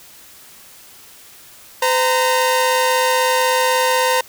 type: tone pair together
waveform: sawtooth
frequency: 511.1 / 926 Hz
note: C5 / A#5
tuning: -41 / -12 cents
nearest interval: minor seventh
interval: 1029 cents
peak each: -13 dBFS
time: 1.82-4.21 s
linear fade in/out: 5 ms
effects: white hiss -43 dBFS RMS until 4.28 s